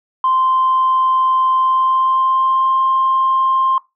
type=tone with pitch glide; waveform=sine; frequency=1042 to 1055.3 Hz; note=C6 to C6; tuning=-7 to +14 cents; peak=-11 dBFS; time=0.24-3.78 s; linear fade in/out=2 ms; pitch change=+21 cents; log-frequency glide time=1.54-2.8 s; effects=noise-tail reverb RT60 0.2 s tail -20 dB re dry + tanh soft clip ceiling -7 dBFS